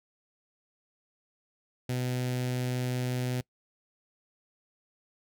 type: tone with notch filter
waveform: sawtooth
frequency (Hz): 125.5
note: B2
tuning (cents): +28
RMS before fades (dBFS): -31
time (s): 1.89-3.41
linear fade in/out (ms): 5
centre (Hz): 1100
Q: 1.3
effects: noise-tail reverb RT60 0.1 s tail -23 dB re dry